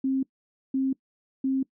sine tone bursts, 266.3 Hz, C4, 31 cents sharp, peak -22 dBFS, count 3, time 0.04-1.63 s, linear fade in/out 5 ms, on 190 ms, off 510 ms, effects noise-tail reverb RT60 0.1 s tail -21 dB re dry

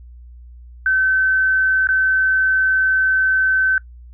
sine tone with dropouts, 1533 Hz, G6, 39 cents flat, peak -13 dBFS, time 0.86-3.78 s, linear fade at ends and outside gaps 2 ms, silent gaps 1.872-1.888 s, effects noise-tail reverb RT60 0.1 s tail -21 dB re dry + added 60 Hz sine -37 dBFS peak until 4.13 s

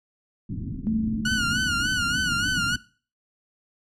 white low-pass noise, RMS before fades -32 dBFS, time 0.49-2.77 s, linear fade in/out 10 ms, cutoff 280 Hz, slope 48 dB/octave
sine tone with exponential decay, 220 Hz, A3, in tune, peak -20 dBFS, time 0.87-2.48 s, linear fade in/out 0 ms, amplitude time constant 350 ms
sawtooth tone with vibrato, 1452 Hz, F#6, 33 cents flat, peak -19 dBFS, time 1.25-2.76 s, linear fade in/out 5 ms, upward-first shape sine, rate 3.4 Hz, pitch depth 79 cents each way
effects noise-tail reverb RT60 0.4 s tail -20 dB re dry + low-pass 8000 Hz 12 dB/octave

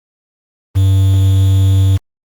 triangle tone with quantisation, 96.2 Hz, G2, 32 cents flat, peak -5 dBFS, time 0.75-1.98 s, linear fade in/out 20 ms, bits 5, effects Opus 32 kbps

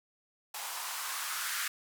violet noise with band-pass filter sweep, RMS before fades -37 dBFS, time 0.54-1.68 s, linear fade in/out 5 ms, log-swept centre 820 to 1500 Hz, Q 2.9, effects none

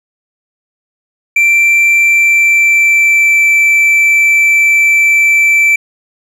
triangle tone with pitch glide, 2349 to 2329 Hz, D7 to D7, 0 to -15 cents, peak -4 dBFS, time 1.36-5.76 s, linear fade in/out 5 ms, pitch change -15 cents, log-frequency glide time 1.99-3.48 s, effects none

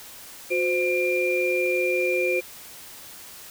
sine tone cluster, 362.3 / 517 / 2389 Hz, F#4 / C5 / D7, -36 / -21 / +29 cents, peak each -25 dBFS, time 0.5-2.41 s, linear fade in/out 20 ms, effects white hiss -43 dBFS RMS until 3.5 s

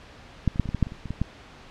clicks, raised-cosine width 5 ms, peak -8 / -23 / -7 / -21 / -17 / -13 / -7 / -22 / -26 / -22 / -17 / -11 dBFS, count 12, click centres 0.477 / 0.559 / 0.597 / 0.657 / 0.69 / 0.747 / 0.827 / 0.869 / 0.921 / 1.057 / 1.106 / 1.216 s, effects pink hiss -47 dBFS RMS until 1.7 s + low-pass 4000 Hz 12 dB/octave

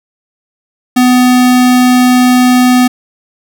square tone, 250.2 Hz, B3, 23 cents sharp, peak -5 dBFS, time 0.96-2.88 s, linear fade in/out 10 ms, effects none

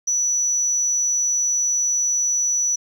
sine tone, 5920 Hz, F#8, in tune, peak -16 dBFS, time 0.07-2.76 s, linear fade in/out 10 ms, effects tanh soft clip ceiling -15 dBFS + 9-bit

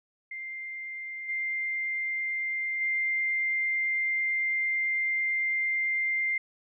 sine tone with level steps, 2097 Hz, C7, 3 cents sharp, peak -35 / -28 / -25 dBFS, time 0.31-6.38 s, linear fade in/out 5 ms, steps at 1.28 / 2.8 s, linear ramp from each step 20 ms, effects none

